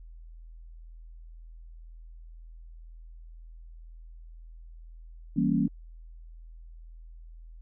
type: chord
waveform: sine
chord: E diminished seventh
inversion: none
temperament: equal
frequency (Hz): 164.81 / 196 / 233.1 / 277.2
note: E3 / G3 / Bb3 / Db4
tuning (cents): 0 / 0 / 0 / 0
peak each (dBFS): -29 / -28 / -27 / -28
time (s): 5.36-5.68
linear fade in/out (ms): 10
effects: added 41 Hz sine -44 dBFS peak until 7.61 s